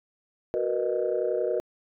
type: chord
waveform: sine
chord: B major seventh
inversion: second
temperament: just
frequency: 370.4 / 463 / 493.9 / 617.4 Hz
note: F#4 / A#4 / B4 / D#5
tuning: +2 / -12 / 0 / -14 cents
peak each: -29 dBFS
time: 0.54-1.6 s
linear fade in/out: 0 ms
effects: tanh soft clip ceiling -15 dBFS